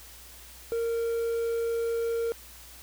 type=tone; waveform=triangle; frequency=462.4 Hz; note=A#4; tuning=14 cents flat; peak=-24 dBFS; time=0.72-2.32 s; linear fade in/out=0 ms; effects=added 60 Hz sine -52 dBFS peak until 2.82 s + white hiss -49 dBFS RMS until 2.82 s